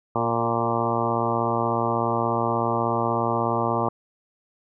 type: harmonic tone with a mistuned harmonic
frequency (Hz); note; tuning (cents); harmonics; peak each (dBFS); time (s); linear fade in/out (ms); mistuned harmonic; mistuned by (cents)
116.54; A#2; 0; 1 / 2 / 3 / 4 / 5 / 6 / 7 / 8 / 9 / 10; -30 / -30 / -30 / -30 / -30 / -30 / -30 / -30 / -30 / -30; 0.15-3.89; 5; 4; -18
effects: none